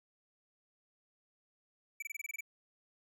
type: tone bursts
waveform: square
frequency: 2312 Hz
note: D7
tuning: 28 cents flat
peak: -39 dBFS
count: 9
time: 2-2.408 s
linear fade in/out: 5 ms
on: 24 ms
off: 24 ms
effects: none